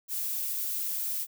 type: noise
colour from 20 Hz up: violet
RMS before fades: -32 dBFS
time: 0.08-1.27 s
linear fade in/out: 50 ms
effects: none